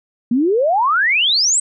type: exponential sweep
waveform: sine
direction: up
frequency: 226.3 to 8372 Hz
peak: -12 dBFS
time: 0.31-1.6 s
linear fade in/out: 5 ms
effects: none